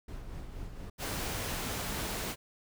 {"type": "noise with tremolo", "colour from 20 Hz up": "brown", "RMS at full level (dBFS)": -40, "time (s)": [0.08, 0.9], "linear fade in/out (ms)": 5, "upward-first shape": "sine", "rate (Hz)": 4.3, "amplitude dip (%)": 40}
{"type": "noise", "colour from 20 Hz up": "pink", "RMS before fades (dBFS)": -36, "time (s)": [0.98, 2.36], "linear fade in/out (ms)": 50}
{"effects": []}